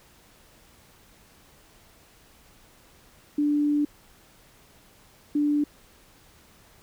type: tone pair in turn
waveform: sine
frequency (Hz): 293.7 / 293.7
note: D4 / D4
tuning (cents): 0 / 0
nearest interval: unison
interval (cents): 0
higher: neither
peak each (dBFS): -20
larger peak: neither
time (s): 3.38-3.85 / 5.35-5.64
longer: first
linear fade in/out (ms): 5
effects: pink hiss -56 dBFS RMS until 6.82 s